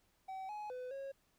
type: tone with pitch steps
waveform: triangle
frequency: 763 / 841 / 503 / 546 Hz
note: G5 / G#5 / B4 / C#5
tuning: -47 / +22 / +32 / -26 cents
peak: -40 dBFS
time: 0.28-1.12 s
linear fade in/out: 10 ms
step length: 210 ms
effects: pink hiss -75 dBFS RMS until 1.38 s